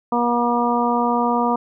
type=harmonic tone; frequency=239.5 Hz; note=A#3; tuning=47 cents sharp; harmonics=1 / 2 / 3 / 4 / 5; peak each=-21 / -24 / -23 / -21 / -25 dBFS; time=0.12-1.56 s; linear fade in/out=5 ms; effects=none